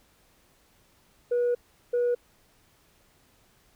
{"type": "tone bursts at uneven times", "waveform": "sine", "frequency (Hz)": 484.5, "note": "B4", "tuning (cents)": -33, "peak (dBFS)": -20, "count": 2, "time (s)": [[1.31, 1.55], [1.93, 2.15]], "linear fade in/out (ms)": 10, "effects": ["tanh soft clip ceiling -20 dBFS", "pink hiss -63 dBFS RMS until 3.75 s"]}